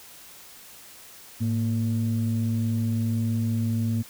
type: tone pair together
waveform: sine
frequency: 108.55 / 230 Hz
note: A2 / A#3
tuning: -23 / -23 cents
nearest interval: octave + minor second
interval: 1300 cents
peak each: -23 / -25 dBFS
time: 1.4-4.03 s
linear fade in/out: 20 ms
effects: tanh soft clip ceiling -17 dBFS + white hiss -47 dBFS RMS until 4.09 s